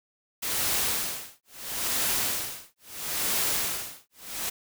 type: noise with tremolo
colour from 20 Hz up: white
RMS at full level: -26 dBFS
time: 0.42-4.5 s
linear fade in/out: 10 ms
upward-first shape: sine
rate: 0.75 Hz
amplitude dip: 100%
effects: none